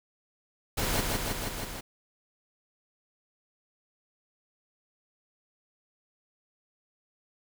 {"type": "noise with echo", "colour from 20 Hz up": "pink", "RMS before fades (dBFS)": -29, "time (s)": [0.77, 1.01], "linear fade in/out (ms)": 10, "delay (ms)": 160, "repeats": 5, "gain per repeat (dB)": -2, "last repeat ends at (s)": 1.81, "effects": []}